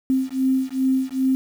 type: beating tone pair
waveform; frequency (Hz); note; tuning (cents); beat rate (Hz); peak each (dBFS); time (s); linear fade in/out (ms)
sine; 261.6 / 264.1; C4 / C4; 0 / +16; 2.5; -21; 0.1-1.35; 0
effects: 7-bit